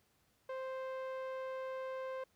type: tone with low-pass filter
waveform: sawtooth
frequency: 523.3 Hz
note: C5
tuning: in tune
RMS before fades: -42 dBFS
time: 0.49-2.24 s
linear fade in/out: 5 ms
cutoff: 1700 Hz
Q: 0.54
effects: pink hiss -74 dBFS RMS until 2.35 s + high-pass 60 Hz 12 dB/octave